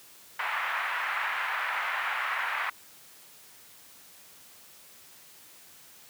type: band-pass noise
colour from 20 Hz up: white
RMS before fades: -31 dBFS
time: 0.39-2.7 s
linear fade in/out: 5 ms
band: 870 to 2100 Hz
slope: 24 dB/octave
effects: white hiss -53 dBFS RMS until 6.09 s + high-pass 80 Hz 12 dB/octave